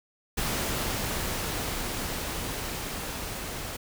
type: noise with level ramp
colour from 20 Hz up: pink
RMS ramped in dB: -29 to -36 dBFS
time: 0.37-3.77 s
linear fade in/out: 10 ms
effects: none